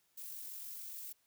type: noise with amplitude modulation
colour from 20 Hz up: violet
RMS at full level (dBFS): -45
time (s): 0.17-1.13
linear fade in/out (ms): 10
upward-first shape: sine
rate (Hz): 46.8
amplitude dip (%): 30
effects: white hiss -75 dBFS RMS until 1.26 s